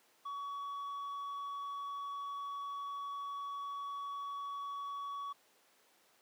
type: tone with tanh clipping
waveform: sine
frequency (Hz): 1128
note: C#6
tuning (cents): +30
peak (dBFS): -40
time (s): 0.25-5.33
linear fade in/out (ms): 10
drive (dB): 4
effects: pink hiss -68 dBFS RMS until 6.21 s + high-pass 400 Hz 12 dB/octave